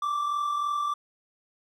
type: tone pair together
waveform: triangle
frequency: 1129.8 / 1173 Hz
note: C#6 / D6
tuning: +33 / -2 cents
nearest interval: minor second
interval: 65 cents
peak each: -34 / -24 dBFS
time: 0.02-0.94 s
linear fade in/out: 5 ms
effects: none